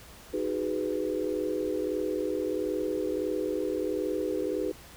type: chord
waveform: sine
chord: G# minor seventh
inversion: second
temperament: just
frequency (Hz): 311.5 / 373.8 / 415.3 / 498.4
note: D#4 / F#4 / G#4 / B4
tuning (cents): +2 / +18 / 0 / +16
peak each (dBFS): -33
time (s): 0.33-4.72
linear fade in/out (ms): 10
effects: added 60 Hz sine -56 dBFS peak until 4.96 s + pink hiss -50 dBFS RMS until 4.96 s

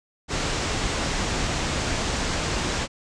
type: low-pass noise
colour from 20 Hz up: pink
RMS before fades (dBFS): -26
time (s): 0.28-2.88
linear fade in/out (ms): 50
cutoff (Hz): 8000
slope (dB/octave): 48
effects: none

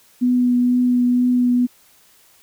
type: tone with vibrato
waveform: sine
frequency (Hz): 246.9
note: B3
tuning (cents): 0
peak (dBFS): -13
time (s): 0.21-1.67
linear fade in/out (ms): 20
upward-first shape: triangle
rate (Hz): 2.1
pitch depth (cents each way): 14
effects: white hiss -53 dBFS RMS until 2.42 s

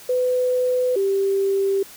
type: tone pair in turn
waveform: sine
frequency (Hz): 502 / 391.8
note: B4 / G4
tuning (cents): +28 / -1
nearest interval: major third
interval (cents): 429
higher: first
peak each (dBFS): -17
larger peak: neither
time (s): 0.09-0.96 / 0.96-1.83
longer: neither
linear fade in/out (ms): 5
effects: white hiss -43 dBFS RMS until 1.96 s

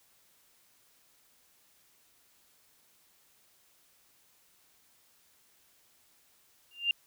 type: tone with exponential growth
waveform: sine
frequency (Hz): 2794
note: F7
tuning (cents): 0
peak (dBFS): -21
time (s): 6.71-6.91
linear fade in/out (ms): 2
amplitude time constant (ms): 43
effects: white hiss -66 dBFS RMS until 7.06 s

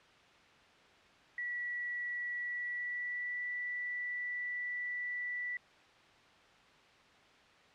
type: tone with pitch glide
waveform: sine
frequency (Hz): 1943 to 1964.4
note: B6 to B6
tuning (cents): -29 to -10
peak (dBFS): -35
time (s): 1.38-5.57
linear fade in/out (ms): 2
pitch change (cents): +19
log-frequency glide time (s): 2.36-3.44
effects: white hiss -61 dBFS RMS until 7.74 s + low-pass 3000 Hz 12 dB/octave

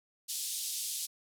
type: band-pass noise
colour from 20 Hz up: white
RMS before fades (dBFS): -37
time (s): 0.28-1.07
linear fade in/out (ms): 20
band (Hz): 3500 to 12000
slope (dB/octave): 24
effects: none

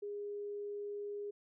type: tone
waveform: sine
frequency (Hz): 410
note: G#4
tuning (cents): -22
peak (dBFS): -39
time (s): 0.02-1.31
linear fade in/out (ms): 10
effects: none

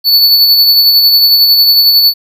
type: tone with tremolo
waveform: square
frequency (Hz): 4460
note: C#8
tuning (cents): +10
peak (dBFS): -3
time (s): 0.04-2.14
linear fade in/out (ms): 50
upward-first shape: sine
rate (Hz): 11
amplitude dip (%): 35
effects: none

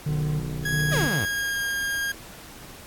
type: tone with tremolo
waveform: triangle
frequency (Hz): 150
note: D3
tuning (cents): +37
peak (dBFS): -21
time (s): 0.06-1.2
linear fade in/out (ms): 5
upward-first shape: square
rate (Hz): 1.5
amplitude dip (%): 60
type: click train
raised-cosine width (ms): 3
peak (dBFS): -22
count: 61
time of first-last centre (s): 0.09-1.067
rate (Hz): 61.4
type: tone with pitch glide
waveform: 40% pulse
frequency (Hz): 1661.2 to 1619.5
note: G#6 to G#6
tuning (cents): 0 to -44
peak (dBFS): -24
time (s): 0.65-2.12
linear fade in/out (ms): 5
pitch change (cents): -44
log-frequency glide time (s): 0.78-1.61
type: exponential sweep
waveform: sawtooth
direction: down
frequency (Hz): 694 to 82.6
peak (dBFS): -22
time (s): 0.91-1.26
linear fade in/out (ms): 20
effects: pink hiss -44 dBFS RMS until 2.86 s + AAC 64 kbps

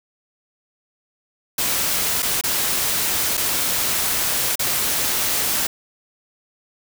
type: noise with dropouts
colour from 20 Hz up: white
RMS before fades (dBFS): -21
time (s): 1.58-5.67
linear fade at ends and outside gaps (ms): 5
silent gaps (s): 2.223-2.227 / 2.412-2.437 / 3.371-3.375 / 4.556-4.593
effects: none

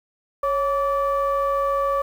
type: ring-modulated tone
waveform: triangle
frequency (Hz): 300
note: D4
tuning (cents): +37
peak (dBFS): -14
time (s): 0.43-2.02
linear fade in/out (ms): 5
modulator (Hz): 853
effects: 8-bit

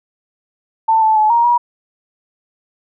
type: tone with pitch steps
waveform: sine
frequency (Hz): 891 / 875 / 858 / 939 / 959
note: A5 / A5 / A5 / A#5 / A#5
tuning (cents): +22 / -10 / -44 / +12 / +49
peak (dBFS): -9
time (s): 0.88-1.58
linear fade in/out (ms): 10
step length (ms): 140
effects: none

